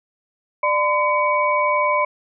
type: tone cluster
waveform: sine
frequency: 595 / 1017 / 2256 Hz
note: D5 / C6 / C#7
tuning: +22 / -50 / +30 cents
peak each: -21 / -18 / -23 dBFS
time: 0.63-2.05 s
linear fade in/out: 5 ms
effects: none